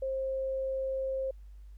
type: tone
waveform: sine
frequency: 531 Hz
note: C5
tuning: 25 cents sharp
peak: -30 dBFS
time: 0.02-1.31 s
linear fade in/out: 5 ms
effects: added 50 Hz sine -46 dBFS peak until 1.77 s + pink hiss -74 dBFS RMS until 1.77 s